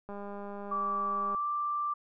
click train, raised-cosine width 1 ms, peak -29 dBFS, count 255, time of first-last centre 0.09-1.347 s, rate 202 Hz
sine tone with pitch glide, 1159 to 1177.2 Hz, D6 to D6, -23 to +4 cents, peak -29 dBFS, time 0.71-1.94 s, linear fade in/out 10 ms, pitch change +27 cents, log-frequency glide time 1.24-1.48 s
effects none

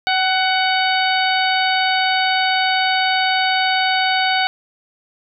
harmonic tone with a mistuned harmonic, 746 Hz, F#5, 14 cents sharp, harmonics 1 / 2 / 3 / 4 / 5 / 6, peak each -18 / -21 / -23 / -24 / -25 / -26 dBFS, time 0.07-4.47 s, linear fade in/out 0 ms, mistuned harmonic 1, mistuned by +24 cents, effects none

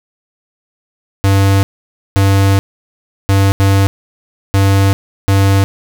square tone bursts at uneven times, 98 Hz, G2, in tune, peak -8 dBFS, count 6, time 1.24-1.63 / 2.16-2.59 / 3.29-3.52 / 3.6-3.87 / 4.54-4.93 / 5.28-5.64 s, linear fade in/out 0 ms, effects none

